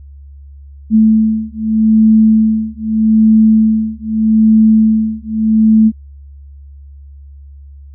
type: beating tone pair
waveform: sine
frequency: 218.8 / 219.61 Hz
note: A3 / A3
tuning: -9 / -3 cents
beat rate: 0.81 Hz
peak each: -10 dBFS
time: 0.9-5.92 s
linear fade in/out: 50 ms
effects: added 70 Hz sine -32 dBFS peak until 7.94 s